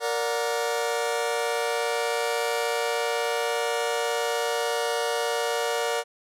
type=chord; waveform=sawtooth; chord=Bb augmented; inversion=none; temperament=just; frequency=466.2 / 582.7 / 728.4 Hz; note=Bb4 / D5 / F#5; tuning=0 / -14 / -27 cents; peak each=-23 / -26 / -27 dBFS; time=0-6.04 s; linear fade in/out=50 ms; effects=low-pass 12000 Hz 12 dB/octave